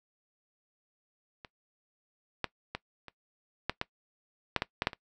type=clicks; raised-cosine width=0.3 ms; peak=-28 / -13 / -18 / -28 / -12 / -14 / -9 / -12 / -12 / -9 / -25 dBFS; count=11; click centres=1.448 / 2.443 / 2.75 / 3.083 / 3.696 / 3.814 / 4.563 / 4.621 / 4.821 / 4.871 / 4.932 s; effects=noise-tail reverb RT60 0.1 s tail -20 dB re dry